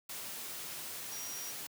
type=tone in noise; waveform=sine; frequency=5720 Hz; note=F8; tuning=41 cents sharp; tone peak=-43 dBFS; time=1.12-1.51 s; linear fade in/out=5 ms; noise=white; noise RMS=-43 dBFS; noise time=0.09-1.67 s; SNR=-3 dB; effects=high-pass 100 Hz 12 dB/octave